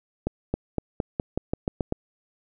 accelerating click train, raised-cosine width 2 ms, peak -11 dBFS, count 10, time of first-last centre 0.27-1.924 s, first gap 270 ms, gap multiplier 0.9, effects none

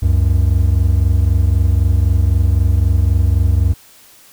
triangle tone pair together, 69 / 92.87 Hz, C#2 / F#2, -7 / +7 cents, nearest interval perfect fourth, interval 514 cents, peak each -11 dBFS, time 0.02-3.74 s, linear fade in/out 10 ms, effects white hiss -45 dBFS RMS until 4.32 s

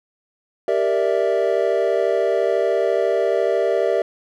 triangle chord, E half-diminished seventh, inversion first, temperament equal, 392 / 466.2 / 587.3 / 659.3 Hz, G4 / Bb4 / D5 / E5, 0 / 0 / 0 / 0 cents, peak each -20 dBFS, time 0.68-4.02 s, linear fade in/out 2 ms, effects none

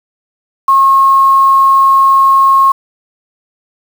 sine tone with quantisation, 1083 Hz, C#6, 41 cents flat, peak -4 dBFS, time 0.68-2.72 s, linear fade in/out 5 ms, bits 5, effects none

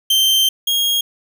40% pulse tone pair in turn, 3131 / 3266 Hz, G7 / G#7, -3 / -30 cents, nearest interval minor second, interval 73 cents, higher second, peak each -11 / -14 dBFS, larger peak first, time 0.1-0.49 / 0.67-1.01 s, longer first, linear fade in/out 5 ms, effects none

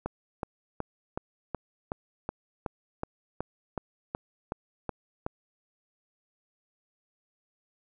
click train, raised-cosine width 1 ms, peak -17 dBFS, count 15, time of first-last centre 0.06-5.264 s, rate 2.69 Hz, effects none

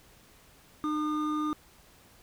triangle tone pair together, 303.8 / 1215.2 Hz, D#4 / D#6, -41 / -41 cents, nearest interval 2 octaves, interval 2400 cents, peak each -27 / -31 dBFS, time 0.84-1.53 s, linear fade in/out 0 ms, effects pink hiss -58 dBFS RMS until 2.22 s

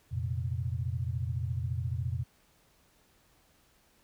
sine chord, F suspended fourth, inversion none, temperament equal, 87.31 / 116.54 / 130.81 Hz, F2 / Bb2 / C3, 0 / 0 / 0 cents, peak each -34 / -34 / -36 dBFS, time 0.11-2.24 s, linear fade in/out 20 ms, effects pink hiss -66 dBFS RMS until 4.03 s

